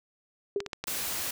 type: tone with exponential decay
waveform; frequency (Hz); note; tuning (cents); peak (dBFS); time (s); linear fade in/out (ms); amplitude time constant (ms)
sine; 402.2; G4; +44; -22; 0.56-0.68; 2; 26
type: clicks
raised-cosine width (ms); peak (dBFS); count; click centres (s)
0.2; -16; 5; 0.604 / 0.663 / 0.732 / 0.84 / 0.882
type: noise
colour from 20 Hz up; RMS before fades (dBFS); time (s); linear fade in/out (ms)
white; -33; 0.87-1.31; 5
effects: none